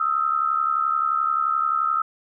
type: tone pair together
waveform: sine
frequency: 1262 / 1333.5 Hz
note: D#6 / E6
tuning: +24 / +20 cents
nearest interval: minor second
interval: 96 cents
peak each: -22 dBFS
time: 0-2.02 s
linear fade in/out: 5 ms
effects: none